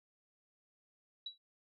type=tone with exponential decay; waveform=sine; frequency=3906 Hz; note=B7; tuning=20 cents flat; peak=-37 dBFS; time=1.26-1.38 s; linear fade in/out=5 ms; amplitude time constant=26 ms; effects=none